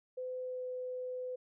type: tone with pitch glide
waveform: sine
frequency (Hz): 508 to 504.8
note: B4 to B4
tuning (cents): +49 to +38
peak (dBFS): -37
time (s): 0.17-1.36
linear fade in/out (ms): 10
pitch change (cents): -11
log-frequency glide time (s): 0.41-0.65
effects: none